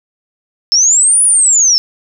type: linear two-way sweep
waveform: sine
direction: up then down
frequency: 5200 to 9956 to 5200 Hz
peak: -6 dBFS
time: 0.72-1.78 s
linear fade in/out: 0 ms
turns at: 1.23 s
effects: none